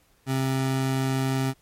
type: tone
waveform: 25% pulse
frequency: 132.9 Hz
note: C3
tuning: 27 cents sharp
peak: -19 dBFS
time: 0.26-1.54 s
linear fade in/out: 50 ms
effects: pink hiss -63 dBFS RMS until 1.61 s + MP3 64 kbps